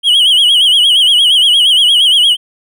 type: tone with vibrato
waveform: triangle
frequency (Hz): 3100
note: G7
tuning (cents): -20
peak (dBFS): -4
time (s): 0.03-2.37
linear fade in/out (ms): 50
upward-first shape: sine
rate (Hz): 8.6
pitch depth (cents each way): 120
effects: none